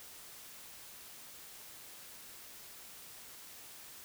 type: silence
effects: white hiss -52 dBFS RMS until 4.04 s